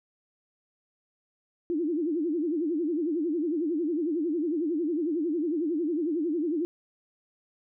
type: tone with vibrato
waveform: sine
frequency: 321.1 Hz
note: E4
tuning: 45 cents flat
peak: -25 dBFS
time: 1.7-6.65 s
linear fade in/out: 0 ms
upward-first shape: sine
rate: 11 Hz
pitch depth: 180 cents each way
effects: none